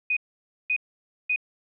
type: tone bursts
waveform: sine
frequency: 2489 Hz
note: D#7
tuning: in tune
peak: -21 dBFS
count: 3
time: 0.1-1.361 s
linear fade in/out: 5 ms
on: 67 ms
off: 530 ms
effects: none